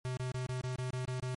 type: tone bursts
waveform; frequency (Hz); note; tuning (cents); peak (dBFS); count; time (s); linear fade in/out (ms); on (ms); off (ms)
square; 127.3; C3; -47; -35; 9; 0.05-1.346; 0; 120; 27
effects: MP3 48 kbps